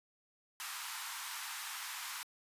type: high-pass noise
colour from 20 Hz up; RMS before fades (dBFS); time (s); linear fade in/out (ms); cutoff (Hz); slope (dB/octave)
pink; -43; 0.6-2.23; 0; 890; 48
effects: resampled to 32000 Hz